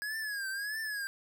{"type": "tone with vibrato", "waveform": "square", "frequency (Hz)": 1661.2, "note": "G#6", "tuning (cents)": 0, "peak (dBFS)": -35, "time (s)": [0.02, 1.07], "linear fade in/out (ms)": 0, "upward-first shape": "triangle", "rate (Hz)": 1.6, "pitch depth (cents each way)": 130, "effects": []}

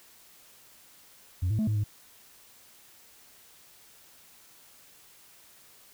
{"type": "tone with pitch steps", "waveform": "sine", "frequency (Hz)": [90.2, 108, 216.8, 106.7, 104.1], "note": ["F#2", "A2", "A3", "G#2", "G#2"], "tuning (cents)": [-44, -32, -25, 47, 5], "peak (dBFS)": -22, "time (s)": [1.42, 1.84], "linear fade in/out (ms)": 10, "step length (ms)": 84, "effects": ["tanh soft clip ceiling -23 dBFS", "white hiss -56 dBFS RMS until 5.93 s"]}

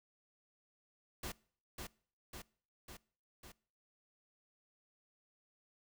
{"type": "noise with echo", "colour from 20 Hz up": "pink", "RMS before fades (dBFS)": -43, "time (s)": [1.23, 1.32], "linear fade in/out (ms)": 5, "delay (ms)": 550, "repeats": 4, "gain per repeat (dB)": -3, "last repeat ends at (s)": 3.52, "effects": ["noise-tail reverb RT60 0.5 s tail -23 dB re dry"]}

